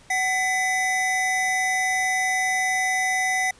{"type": "tone pair together", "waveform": "square", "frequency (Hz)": [751.8, 2000], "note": ["F#5", "B6"], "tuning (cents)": [27, 21], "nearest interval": "octave + perfect fourth", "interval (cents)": 1694, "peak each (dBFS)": [-26, -23], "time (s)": [0.1, 3.51], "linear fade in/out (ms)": 5, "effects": ["pink hiss -52 dBFS RMS until 3.59 s", "resampled to 22050 Hz"]}